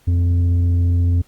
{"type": "tone with tanh clipping", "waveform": "triangle", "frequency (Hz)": 87.31, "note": "F2", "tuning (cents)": 0, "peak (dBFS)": -14, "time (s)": [0.07, 1.22], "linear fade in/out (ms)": 10, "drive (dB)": 10, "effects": ["pink hiss -56 dBFS RMS until 1.27 s", "Opus 48 kbps"]}